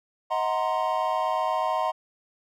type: chord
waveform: triangle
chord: C half-diminished seventh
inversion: first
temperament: equal with one note detuned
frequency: 631.7 / 740 / 932.3 / 1046.5 Hz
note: Eb5 / Gb5 / Bb5 / C6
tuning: +26 / 0 / 0 / 0 cents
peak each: -27 dBFS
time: 0.3-1.92 s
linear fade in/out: 20 ms
effects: none